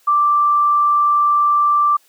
sine tone, 1174.7 Hz, D6, in tune, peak -11 dBFS, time 0.07-1.97 s, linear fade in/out 10 ms, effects white hiss -55 dBFS RMS until 2.08 s + high-pass 400 Hz 12 dB/octave

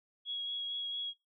sine tone with vibrato, 3322 Hz, G#7, in tune, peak -35 dBFS, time 0.25-1.14 s, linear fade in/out 50 ms, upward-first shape sine, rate 4.4 Hz, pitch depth 11 cents each way, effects noise-tail reverb RT60 0.2 s tail -22 dB re dry

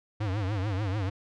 square tone with vibrato, 100 Hz, G2, 35 cents sharp, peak -28 dBFS, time 0.2-1.1 s, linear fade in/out 10 ms, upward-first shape triangle, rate 6.8 Hz, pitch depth 190 cents each way, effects low-pass 4000 Hz 12 dB/octave

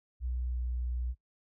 sine tone with pitch glide, 61.74 to 61.07 Hz, B1 to B1, 0 to -19 cents, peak -31 dBFS, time 0.2-1.15 s, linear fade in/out 50 ms, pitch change -19 cents, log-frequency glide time 0.49-0.58 s, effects noise-tail reverb RT60 0.1 s tail -19 dB re dry

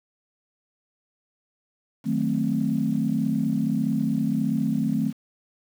sine chord, D# diminished seventh, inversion none, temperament equal, 155.56 / 185 / 220 / 261.6 Hz, D#3 / F#3 / A3 / C4, 0 / 0 / 0 / 0 cents, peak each -28 / -29 / -24 / -26 dBFS, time 2.04-5.13 s, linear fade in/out 50 ms, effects tanh soft clip ceiling -11 dBFS + 8-bit

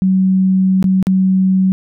sine tone with dropouts, 188.6 Hz, F#3, 33 cents sharp, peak -9 dBFS, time 0.02-1.72 s, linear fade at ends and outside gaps 0 ms, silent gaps 0.827-0.842 / 1.027-1.069 s, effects none

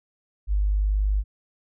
sine tone, 50.5 Hz, G#1, 48 cents flat, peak -19 dBFS, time 0.47-1.24 s, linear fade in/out 50 ms, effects none

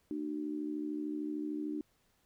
sine tone with amplitude modulation, 300.9 Hz, D4, 42 cents sharp, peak -31 dBFS, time 0.11-1.81 s, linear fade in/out 0 ms, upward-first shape sine, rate 73.3 Hz, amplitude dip 80%, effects pink hiss -73 dBFS RMS until 2.25 s

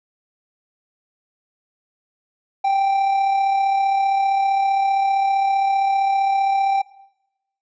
triangle tone with amplitude modulation, 784 Hz, G5, in tune, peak -12 dBFS, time 2.64-6.82 s, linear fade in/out 10 ms, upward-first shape sine, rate 35.3 Hz, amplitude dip 35%, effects noise-tail reverb RT60 0.9 s tail -20 dB re dry + resampled to 16000 Hz

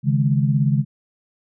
sine chord, C# suspended second, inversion none, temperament equal, 138.59 / 155.56 / 207.7 Hz, C#3 / D#3 / G#3, 0 / 0 / 0 cents, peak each -17 / -21 / -22 dBFS, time 0.03-0.85 s, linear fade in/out 50 ms, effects none

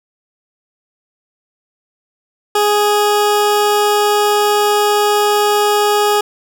20% pulse tone, 415.3 Hz, G#4, in tune, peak -6 dBFS, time 2.55-6.21 s, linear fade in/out 5 ms, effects none

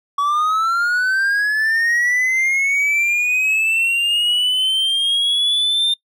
triangle linear sweep, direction up, 1127 to 3621 Hz, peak -13 dBFS, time 0.18-5.94 s, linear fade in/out 5 ms, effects noise-tail reverb RT60 0.1 s tail -22 dB re dry

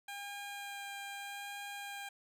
15% pulse tone with vibrato, 804 Hz, G5, 44 cents sharp, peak -36 dBFS, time 0.08-2.09 s, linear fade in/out 5 ms, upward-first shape sine, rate 0.81 Hz, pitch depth 9 cents each way, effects none

